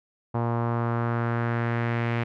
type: tone with low-pass filter sweep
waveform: sawtooth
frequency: 117.5 Hz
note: A#2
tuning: 14 cents sharp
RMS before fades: -26 dBFS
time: 0.34-2.24 s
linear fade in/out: 10 ms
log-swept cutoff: 960 to 2300 Hz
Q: 2.2
effects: none